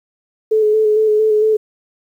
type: tone with vibrato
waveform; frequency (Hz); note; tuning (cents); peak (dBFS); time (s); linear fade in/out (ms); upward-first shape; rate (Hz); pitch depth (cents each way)
sine; 430.4; A4; -38; -10; 0.51-1.57; 10; square; 4.4; 21
effects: 8-bit